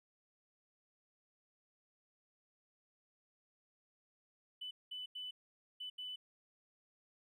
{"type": "tone bursts at uneven times", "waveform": "triangle", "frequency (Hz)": 2996, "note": "F#7", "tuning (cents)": 21, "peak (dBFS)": -39, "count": 5, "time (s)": [[4.61, 4.71], [4.91, 5.06], [5.15, 5.31], [5.8, 5.9], [5.98, 6.16]], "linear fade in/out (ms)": 10, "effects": ["tanh soft clip ceiling -40 dBFS"]}